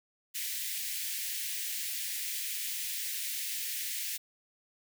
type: high-pass noise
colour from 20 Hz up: white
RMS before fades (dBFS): -36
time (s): 0.34-4.18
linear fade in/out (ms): 20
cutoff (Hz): 1800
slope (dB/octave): 48
effects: none